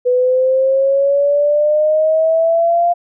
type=exponential sweep; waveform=sine; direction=up; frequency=493.9 to 698.5 Hz; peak=-10 dBFS; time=0.05-2.94 s; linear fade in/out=20 ms; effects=none